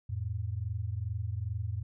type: tone pair together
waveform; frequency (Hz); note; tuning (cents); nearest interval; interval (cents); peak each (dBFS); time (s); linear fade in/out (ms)
sine; 87.5 / 109.93; F2 / A2; +4 / -1; major third; 395; -35 / -34; 0.09-1.83; 10
effects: none